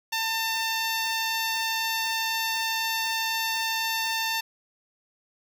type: tone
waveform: 10% pulse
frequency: 898 Hz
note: A5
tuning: 35 cents sharp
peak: -17 dBFS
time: 0.12-4.41 s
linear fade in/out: 10 ms
effects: none